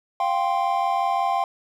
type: chord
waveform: triangle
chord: F suspended second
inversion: none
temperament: equal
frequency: 698.5 / 784 / 1046.5 Hz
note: F5 / G5 / C6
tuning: 0 / 0 / 0 cents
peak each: -23 / -21 / -24 dBFS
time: 0.2-1.44 s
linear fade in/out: 2 ms
effects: none